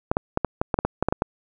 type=clicks; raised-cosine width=1 ms; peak=-6 dBFS; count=12; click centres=0.115 / 0.169 / 0.374 / 0.447 / 0.615 / 0.742 / 0.789 / 0.85 / 1.026 / 1.086 / 1.125 / 1.221 s; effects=none